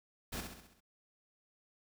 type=noise with echo; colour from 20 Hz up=pink; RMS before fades=-40 dBFS; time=0.32-0.41 s; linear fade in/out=10 ms; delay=66 ms; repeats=6; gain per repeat=-5 dB; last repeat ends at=0.806 s; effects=none